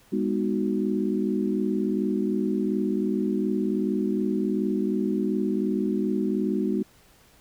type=chord; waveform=sine; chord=G# minor seventh; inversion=none; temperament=equal with one note detuned; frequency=204.2 / 246.9 / 311.1 / 370 Hz; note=G#3 / B3 / D#4 / F#4; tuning=-29 / 0 / 0 / 0 cents; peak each=-26 / -29 / -29 / -29 dBFS; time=0.12-6.83 s; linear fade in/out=10 ms; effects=pink hiss -57 dBFS RMS until 7.4 s